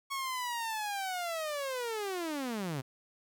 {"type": "linear sweep", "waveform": "sawtooth", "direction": "down", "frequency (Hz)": [1108.7, 123.47], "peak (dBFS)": -30, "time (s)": [0.1, 2.82], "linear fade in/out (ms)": 20, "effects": []}